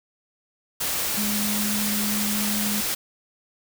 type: tone in noise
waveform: sine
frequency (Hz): 208.8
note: G#3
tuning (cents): +10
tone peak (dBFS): -26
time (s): 1.17-2.81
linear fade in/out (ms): 10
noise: white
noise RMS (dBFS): -26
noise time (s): 0.8-2.95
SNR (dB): -3
effects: none